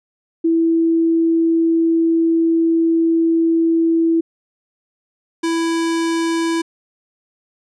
sine / square tone pair in turn, 329.6 / 330.9 Hz, E4 / E4, 0 / +7 cents, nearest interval unison, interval 7 cents, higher second, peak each -12 / -17 dBFS, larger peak first, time 0.44-4.21 / 5.43-6.62 s, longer first, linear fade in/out 10 ms, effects resampled to 22050 Hz

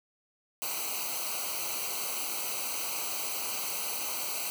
white noise with comb filter, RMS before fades -34 dBFS, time 0.62-4.5 s, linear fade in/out 0 ms, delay 0.57 ms, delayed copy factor -0.95, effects none

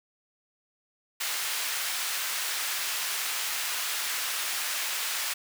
pink high-pass noise, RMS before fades -31 dBFS, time 1.2-5.34 s, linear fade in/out 10 ms, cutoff 1500 Hz, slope 12 dB/octave, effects none

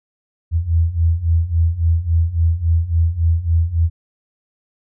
sine beating tone pair, 81 / 84.6 Hz, E2 / E2, -30 / +45 cents, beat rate 3.6 Hz, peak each -18 / -15 dBFS, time 0.51-3.9 s, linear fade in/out 50 ms, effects none

